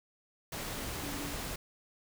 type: tone in noise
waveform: sine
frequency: 286.3 Hz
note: D4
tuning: 44 cents flat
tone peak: -43 dBFS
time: 1.02-1.34 s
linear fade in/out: 5 ms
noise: pink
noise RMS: -39 dBFS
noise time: 0.52-1.56 s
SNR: -7 dB
effects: none